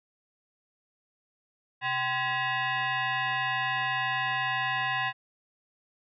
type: tone with frequency modulation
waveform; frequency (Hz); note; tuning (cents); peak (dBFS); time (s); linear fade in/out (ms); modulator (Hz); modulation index
sine; 130.81; C3; 0; -26; 1.81-5.13; 50; 902; 2.7
effects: none